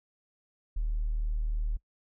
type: tone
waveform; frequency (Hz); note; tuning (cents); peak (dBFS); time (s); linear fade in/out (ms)
triangle; 38.37; D#1; -23; -23; 0.76-1.77; 10
effects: noise-tail reverb RT60 0.1 s tail -24 dB re dry + tanh soft clip ceiling -25 dBFS